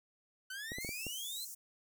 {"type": "exponential sweep", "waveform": "sawtooth", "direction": "up", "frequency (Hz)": [1494, 4200], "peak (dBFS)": -38, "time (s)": [0.5, 1.45], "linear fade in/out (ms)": 5}
{"type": "clicks", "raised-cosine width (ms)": 2, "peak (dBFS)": -30, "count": 5, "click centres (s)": [0.719, 0.785, 0.848, 0.891, 1.067]}
{"type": "high-pass noise", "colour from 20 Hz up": "pink", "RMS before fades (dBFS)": -47, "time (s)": [0.8, 1.55], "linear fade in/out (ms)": 10, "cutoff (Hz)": 6000, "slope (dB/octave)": 48}
{"effects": []}